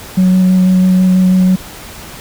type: tone with vibrato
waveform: sine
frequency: 185 Hz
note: F#3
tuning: in tune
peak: -4 dBFS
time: 0.17-1.56 s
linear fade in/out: 10 ms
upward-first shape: square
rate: 6.1 Hz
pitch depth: 8 cents each way
effects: tanh soft clip ceiling -4 dBFS + pink hiss -31 dBFS RMS until 2.2 s